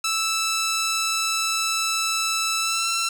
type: tone with pitch glide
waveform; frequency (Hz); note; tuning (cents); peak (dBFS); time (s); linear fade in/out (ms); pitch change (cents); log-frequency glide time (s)
10% pulse; 1318.5 to 1345.4; E6 to E6; 0 to +35; -13; 0.04-3.09; 5; +35; 2.6-2.89
effects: none